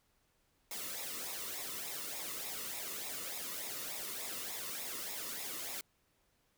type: noise with flanger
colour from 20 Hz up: white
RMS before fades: -42 dBFS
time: 0.71-5.81 s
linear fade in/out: 2 ms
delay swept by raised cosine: 0.65 to 1.29 ms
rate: 3.4 Hz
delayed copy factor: -0.65
effects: pink hiss -75 dBFS RMS until 6.57 s